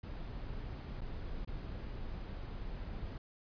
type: noise with dropouts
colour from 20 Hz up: brown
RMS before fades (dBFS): -42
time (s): 0.03-3.18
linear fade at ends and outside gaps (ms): 5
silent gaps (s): 1.009-1.014 / 1.449-1.474
effects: resampled to 11025 Hz